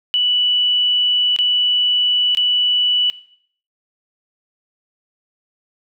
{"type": "tone with dropouts", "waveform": "sine", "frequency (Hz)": 2960, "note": "F#7", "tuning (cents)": 0, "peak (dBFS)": -13, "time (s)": [0.14, 3.1], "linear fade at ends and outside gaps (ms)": 0, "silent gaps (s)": [[1.363, 1.388], [2.349, 2.372]], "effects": ["noise-tail reverb RT60 0.6 s tail -18 dB re dry"]}